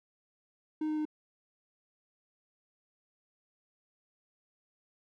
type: tone with pitch steps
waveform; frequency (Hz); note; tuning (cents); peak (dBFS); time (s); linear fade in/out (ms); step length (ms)
triangle; 309.2 / 307.4 / 305.6; D#4 / D#4 / D#4; -11 / -21 / -31; -28; 0.81-1.053; 5; 81
effects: none